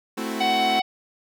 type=chord; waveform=sawtooth; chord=F# half-diminished seventh; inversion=first; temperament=equal; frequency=220 / 261.6 / 329.6 / 370 Hz; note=A3 / C4 / E4 / F#4; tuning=0 / 0 / 0 / 0 cents; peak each=-26 / -28 / -29 / -31 dBFS; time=0.17-0.8 s; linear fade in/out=10 ms
type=harmonic tone; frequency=747 Hz; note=F#5; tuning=16 cents sharp; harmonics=1 / 3 / 4 / 5 / 6 / 7; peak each=-20 / -28 / -30 / -31 / -38 / -39 dBFS; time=0.4-0.82 s; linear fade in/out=10 ms
effects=none